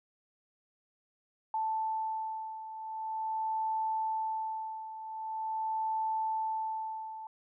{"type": "beating tone pair", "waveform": "sine", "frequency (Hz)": [880, 880.44], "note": ["A5", "A5"], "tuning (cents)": [0, 1], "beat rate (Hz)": 0.44, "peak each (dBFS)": [-33, -38], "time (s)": [1.54, 7.27], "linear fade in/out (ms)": 2, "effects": []}